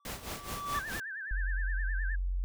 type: tone with exponential growth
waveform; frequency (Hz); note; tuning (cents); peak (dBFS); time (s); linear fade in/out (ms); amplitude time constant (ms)
triangle; 1156; D6; -28; -27; 0-0.79; 2; 170
type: noise with tremolo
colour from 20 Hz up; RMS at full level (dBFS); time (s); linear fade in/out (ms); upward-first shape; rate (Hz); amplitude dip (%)
pink; -38; 0.05-1; 2; sine; 4.7; 75
type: tone with vibrato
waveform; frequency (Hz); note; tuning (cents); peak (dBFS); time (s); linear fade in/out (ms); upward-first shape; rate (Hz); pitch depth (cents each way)
sine; 1661.2; G#6; 0; -37; 0.74-2.16; 10; sine; 9.6; 140
type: tone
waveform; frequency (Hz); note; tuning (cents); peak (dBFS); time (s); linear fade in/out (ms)
sine; 45.35; F#1; -34; -29; 1.31-2.44; 0
effects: none